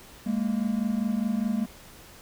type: tone pair together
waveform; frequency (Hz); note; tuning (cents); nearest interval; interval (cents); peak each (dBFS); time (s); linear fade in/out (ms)
triangle; 204.9 / 229.8; G#3 / A#3; -23 / -25; major second; 198; -25; 0.26-1.66; 10
effects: pink hiss -49 dBFS RMS until 2.21 s